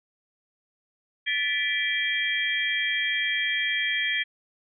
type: tone cluster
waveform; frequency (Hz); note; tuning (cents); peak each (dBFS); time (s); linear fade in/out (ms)
sine; 1749 / 1978 / 2342 / 3233; A6 / B6 / D7 / G#7; -11 / +2 / -5 / -47; -29; 1.26-4.24; 20
effects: none